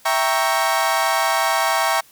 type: chord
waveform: 30% pulse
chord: E diminished seventh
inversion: none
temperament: equal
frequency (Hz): 659.3 / 784 / 932.3 / 1108.7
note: E5 / G5 / Bb5 / Db6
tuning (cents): 0 / 0 / 0 / 0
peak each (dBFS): -20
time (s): 0.05-2.01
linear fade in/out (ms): 10
effects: white hiss -51 dBFS RMS until 2.11 s